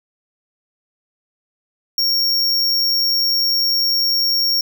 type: tone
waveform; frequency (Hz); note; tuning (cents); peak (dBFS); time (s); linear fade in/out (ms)
square; 5530; F8; -18; -15; 1.98-4.61; 2
effects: none